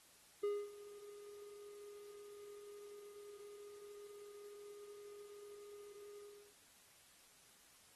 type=tone with ADSR envelope; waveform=triangle; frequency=410.3 Hz; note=G#4; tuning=21 cents flat; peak=-32 dBFS; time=0.43-6.54 s; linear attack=8 ms; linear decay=250 ms; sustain=-19 dB; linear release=330 ms; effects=white hiss -66 dBFS RMS until 7.95 s + AAC 32 kbps